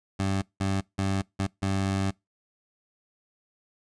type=tone bursts at uneven times; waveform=20% pulse; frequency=97 Hz; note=G2; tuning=18 cents flat; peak=-20 dBFS; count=5; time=0.19-0.42 / 0.6-0.81 / 0.98-1.22 / 1.39-1.47 / 1.62-2.11 s; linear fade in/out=10 ms; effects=noise-tail reverb RT60 0.2 s tail -24 dB re dry + resampled to 22050 Hz